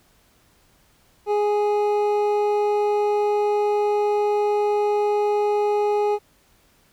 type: tone pair together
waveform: triangle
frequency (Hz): 415.3 / 830.6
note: G#4 / G#5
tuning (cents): 0 / 0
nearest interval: octave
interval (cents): 1200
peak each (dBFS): -17 / -22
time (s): 1.26-6.19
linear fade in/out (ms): 50
effects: pink hiss -59 dBFS RMS until 6.92 s